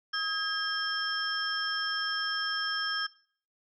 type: tone cluster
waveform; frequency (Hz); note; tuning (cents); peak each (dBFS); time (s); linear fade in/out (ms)
sine; 1269 / 1629 / 3204 / 5310; D#6 / G#6 / G7 / E8; +34 / -34 / +37 / +12; -36 / -32 / -35 / -33; 0.13-3.07; 10
effects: noise-tail reverb RT60 0.5 s tail -21 dB re dry + tanh soft clip ceiling -18 dBFS